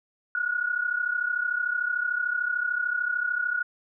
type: tone pair together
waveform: sine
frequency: 1429.6 / 1463 Hz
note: F6 / F#6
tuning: +40 / -20 cents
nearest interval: unison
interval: 40 cents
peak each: -29 / -26 dBFS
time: 0.35-3.63 s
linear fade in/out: 2 ms
effects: none